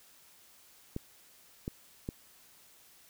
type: clicks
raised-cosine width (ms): 3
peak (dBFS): -22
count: 3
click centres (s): 0.964 / 1.679 / 2.089
effects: white hiss -60 dBFS RMS until 3.09 s